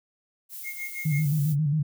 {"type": "noise", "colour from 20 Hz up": "violet", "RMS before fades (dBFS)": -39, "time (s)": [0.49, 1.56], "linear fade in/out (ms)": 50}
{"type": "tone with tremolo", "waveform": "triangle", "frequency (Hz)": 2142, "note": "C7", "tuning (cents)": 40, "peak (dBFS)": -29, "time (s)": [0.63, 1.28], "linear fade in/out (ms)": 50, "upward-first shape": "sine", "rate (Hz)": 6.1, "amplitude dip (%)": 85}
{"type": "tone with vibrato", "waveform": "sine", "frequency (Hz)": 149.1, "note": "D3", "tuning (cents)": 27, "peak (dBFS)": -21, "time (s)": [1.05, 1.83], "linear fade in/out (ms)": 10, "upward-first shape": "square", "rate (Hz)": 7.4, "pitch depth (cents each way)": 77}
{"effects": []}